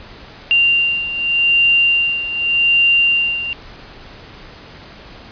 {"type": "beating tone pair", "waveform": "sine", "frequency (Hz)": [2780, 2780.85], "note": ["F7", "F7"], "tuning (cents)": [-9, -8], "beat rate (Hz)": 0.85, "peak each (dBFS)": [-13, -18], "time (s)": [0.51, 3.53], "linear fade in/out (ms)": 0, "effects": ["pink hiss -38 dBFS RMS until 5.31 s", "resampled to 11025 Hz"]}